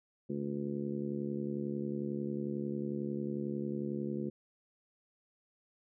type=harmonic tone; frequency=71.1 Hz; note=C#2; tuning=45 cents sharp; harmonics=2 / 3 / 4 / 5 / 6 / 7; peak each=-42 / -37 / -45 / -39 / -49 / -47 dBFS; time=0.29-4.3 s; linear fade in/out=10 ms; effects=none